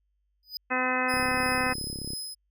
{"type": "tone with exponential growth", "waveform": "square", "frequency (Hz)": 4978, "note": "D#8", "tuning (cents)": 0, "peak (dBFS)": -29, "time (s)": [0.43, 0.57], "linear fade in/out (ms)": 1, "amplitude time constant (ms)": 30}
{"type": "harmonic tone", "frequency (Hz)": 254.9, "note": "C4", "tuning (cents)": -45, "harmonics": [1, 2, 3, 4, 5, 6, 7, 8, 10], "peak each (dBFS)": [-33, -33, -33, -33, -33, -33, -33, -33, -33], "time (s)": [0.7, 1.74], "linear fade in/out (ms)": 20}
{"type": "tone with tremolo", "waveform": "25% pulse", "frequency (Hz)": 5070, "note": "D#8", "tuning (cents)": 32, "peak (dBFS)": -28, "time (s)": [1.08, 2.35], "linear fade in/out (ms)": 20, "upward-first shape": "sine", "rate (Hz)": 3, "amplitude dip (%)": 40}
{"type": "click train", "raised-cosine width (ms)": 3, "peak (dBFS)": -25, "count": 35, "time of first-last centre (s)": [1.14, 2.134], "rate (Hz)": 34.2}
{"effects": ["added 50 Hz sine -70 dBFS peak until 2.5 s"]}